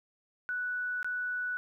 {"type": "tone with dropouts", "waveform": "sine", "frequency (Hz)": 1480, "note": "F#6", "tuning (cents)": 0, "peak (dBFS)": -31, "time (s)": [0.49, 1.57], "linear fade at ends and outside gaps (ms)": 0, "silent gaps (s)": [1.029, 1.045], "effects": ["12-bit"]}